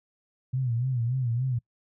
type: tone with vibrato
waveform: sine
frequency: 123.47 Hz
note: B2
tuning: in tune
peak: -24 dBFS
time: 0.53-1.59 s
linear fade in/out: 10 ms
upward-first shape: sine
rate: 3.5 Hz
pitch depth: 120 cents each way
effects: noise-tail reverb RT60 0.1 s tail -25 dB re dry